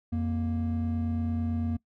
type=tone pair together; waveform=triangle; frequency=87.69 / 234.1 Hz; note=F2 / A#3; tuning=+8 / +8 cents; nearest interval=octave + perfect fourth; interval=1700 cents; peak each=-27 dBFS; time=0.12-1.77 s; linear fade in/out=10 ms; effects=noise-tail reverb RT60 0.1 s tail -21 dB re dry + tanh soft clip ceiling -17 dBFS